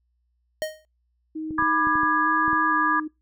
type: tone with exponential decay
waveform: square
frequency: 622.3 Hz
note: D#5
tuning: in tune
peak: -22 dBFS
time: 0.62-0.85 s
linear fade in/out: 0 ms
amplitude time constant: 48 ms
type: tone with vibrato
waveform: sine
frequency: 311.1 Hz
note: D#4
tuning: in tune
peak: -28 dBFS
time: 1.35-3.08 s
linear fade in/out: 10 ms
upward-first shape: square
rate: 1.1 Hz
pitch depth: 16 cents each way
type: clicks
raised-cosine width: 3 ms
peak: -24 dBFS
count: 8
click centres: 1.508 / 1.591 / 1.624 / 1.871 / 1.955 / 2.033 / 2.48 / 2.531 s
type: chord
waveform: sine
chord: G# diminished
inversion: first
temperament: equal with one note detuned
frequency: 987.8 / 1195.9 / 1661.2 Hz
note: B5 / D6 / G#6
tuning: 0 / +31 / 0 cents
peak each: -26 / -22 / -23 dBFS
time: 1.58-3 s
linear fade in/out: 5 ms
effects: noise-tail reverb RT60 0.2 s tail -23 dB re dry + added 60 Hz sine -67 dBFS peak until 3.21 s